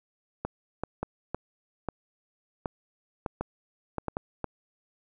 clicks, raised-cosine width 1 ms, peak -16 dBFS, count 12, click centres 0.45 / 0.836 / 1.03 / 1.346 / 1.887 / 2.658 / 3.262 / 3.41 / 3.983 / 4.083 / 4.169 / 4.443 s, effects none

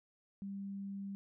sine tone, 197.6 Hz, G3, 14 cents sharp, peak -40 dBFS, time 0.42-1.15 s, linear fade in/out 0 ms, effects none

